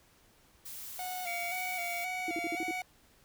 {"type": "noise", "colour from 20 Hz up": "blue", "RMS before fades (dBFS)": -44, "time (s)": [0.65, 2.05], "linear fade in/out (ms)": 10}
{"type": "tone with vibrato", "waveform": "45% pulse", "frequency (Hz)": 715, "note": "F5", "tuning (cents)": 41, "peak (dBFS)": -37, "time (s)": [0.99, 2.82], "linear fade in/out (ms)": 2, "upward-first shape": "square", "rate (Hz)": 1.9, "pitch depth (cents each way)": 45}
{"type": "tone", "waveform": "triangle", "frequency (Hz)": 2259, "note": "C#7", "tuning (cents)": 32, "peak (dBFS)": -35, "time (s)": [1.27, 2.81], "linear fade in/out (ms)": 2}
{"type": "tone bursts", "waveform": "sine", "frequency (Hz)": 328.4, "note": "E4", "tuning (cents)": -6, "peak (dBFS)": -33, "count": 6, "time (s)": [2.28, 2.711], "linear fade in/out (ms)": 2, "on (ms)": 31, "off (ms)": 49}
{"effects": ["pink hiss -64 dBFS RMS until 3.24 s"]}